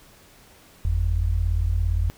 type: tone pair together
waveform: sine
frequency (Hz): 47.87 / 85.3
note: G1 / F2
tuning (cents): -40 / -40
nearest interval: minor seventh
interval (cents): 1000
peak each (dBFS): -22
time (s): 0.85-2.1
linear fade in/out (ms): 0
effects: pink hiss -52 dBFS RMS until 2.17 s